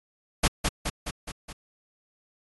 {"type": "noise with echo", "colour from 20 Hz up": "pink", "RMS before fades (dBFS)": -20, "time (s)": [0.43, 0.48], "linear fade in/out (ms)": 10, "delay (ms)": 210, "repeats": 5, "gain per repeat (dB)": -4, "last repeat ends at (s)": 1.53, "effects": ["AAC 32 kbps"]}